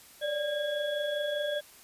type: tone cluster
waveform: sine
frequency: 566 / 591 / 1626 / 3367 Hz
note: C#5 / D5 / G#6 / G#7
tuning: +36 / +11 / -37 / +23 cents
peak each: -39 / -30 / -38 / -38 dBFS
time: 0.21-1.61 s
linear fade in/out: 20 ms
effects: white hiss -54 dBFS RMS until 1.83 s + resampled to 32000 Hz